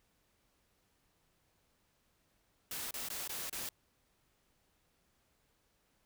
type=noise with dropouts; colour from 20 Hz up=white; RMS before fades=-41 dBFS; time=2.71-3.69 s; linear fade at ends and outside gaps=2 ms; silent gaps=2.909-2.94 / 3.087-3.101 / 3.277-3.293 / 3.497-3.527 s; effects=pink hiss -75 dBFS RMS until 6.05 s